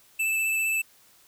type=tone with vibrato; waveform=square; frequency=2637 Hz; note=E7; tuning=in tune; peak=-24 dBFS; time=0.19-0.82 s; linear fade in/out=10 ms; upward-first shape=square; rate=15 Hz; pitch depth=9 cents each way; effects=white hiss -58 dBFS RMS until 1.27 s